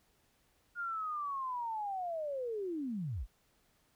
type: linear sweep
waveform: sine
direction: down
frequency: 1432 to 34.65 Hz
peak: -35 dBFS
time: 0.75-3.27 s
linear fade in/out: 50 ms
effects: pink hiss -72 dBFS RMS until 3.95 s